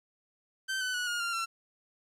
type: tone with pitch steps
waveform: sawtooth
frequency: 1549 / 1507.5 / 1467.1 / 1427.8 / 1389.6 / 1352.4 Hz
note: G6 / F#6 / F#6 / F6 / F6 / E6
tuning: -21 / +32 / -15 / +38 / -9 / +44 cents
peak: -27 dBFS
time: 0.68-1.46 s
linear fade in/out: 20 ms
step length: 130 ms
effects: low-pass 10000 Hz 12 dB/octave + 11-bit